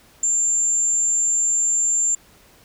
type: tone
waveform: sine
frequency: 7280 Hz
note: A#8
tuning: 42 cents flat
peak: -15 dBFS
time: 0.23-2.15 s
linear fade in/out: 5 ms
effects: tanh soft clip ceiling -14 dBFS + pink hiss -52 dBFS RMS until 2.64 s